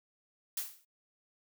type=noise with exponential decay; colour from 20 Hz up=blue; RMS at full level=-32 dBFS; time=0.57-0.85 s; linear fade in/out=5 ms; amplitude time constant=60 ms; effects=noise-tail reverb RT60 0.1 s tail -26 dB re dry